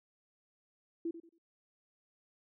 sine tone with echo, 333.8 Hz, E4, 22 cents sharp, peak -33 dBFS, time 1.05-1.11 s, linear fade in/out 5 ms, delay 91 ms, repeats 3, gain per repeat -12 dB, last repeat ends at 1.383 s, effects none

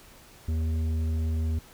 sine tone with tanh clipping, 80 Hz, D#2, 49 cents sharp, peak -26 dBFS, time 0.48-1.59 s, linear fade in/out 5 ms, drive 9 dB, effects pink hiss -52 dBFS RMS until 1.73 s

